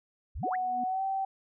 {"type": "exponential sweep", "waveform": "sine", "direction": "up", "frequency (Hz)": [45.88, 2217], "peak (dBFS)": -34, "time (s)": [0.35, 0.56], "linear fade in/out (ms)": 10}
{"type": "tone with pitch glide", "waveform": "sine", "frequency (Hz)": [740, 773.2], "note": ["F#5", "G5"], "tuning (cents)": [0, -24], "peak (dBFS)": -28, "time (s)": [0.43, 1.25], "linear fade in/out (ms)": 5, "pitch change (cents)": 76, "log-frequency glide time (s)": [0.85, 1.03]}
{"type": "tone with exponential growth", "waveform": "sine", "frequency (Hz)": 245.2, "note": "B3", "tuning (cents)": -12, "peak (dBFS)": -34, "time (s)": [0.49, 0.84], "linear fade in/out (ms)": 5, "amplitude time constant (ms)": 76}
{"effects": []}